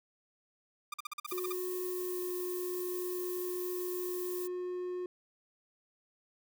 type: tone bursts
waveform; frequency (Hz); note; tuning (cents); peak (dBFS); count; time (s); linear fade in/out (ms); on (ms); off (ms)
sawtooth; 1200; D6; +37; -33; 10; 0.92-1.525; 5; 20; 45
type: noise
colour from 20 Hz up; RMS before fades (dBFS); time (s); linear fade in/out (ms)
violet; -43; 1.27-4.48; 20
type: tone with pitch glide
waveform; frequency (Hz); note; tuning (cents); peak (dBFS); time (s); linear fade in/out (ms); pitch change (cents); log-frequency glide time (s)
triangle; 364.5 to 360.7; F#4 to F#4; -26 to -44; -33; 1.32-5.06; 2; -18; 1.81-2.22
effects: none